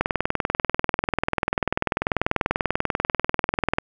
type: click train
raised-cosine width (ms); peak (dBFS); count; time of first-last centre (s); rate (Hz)
0.5; -5; 78; 0.01-3.785; 20.4
effects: none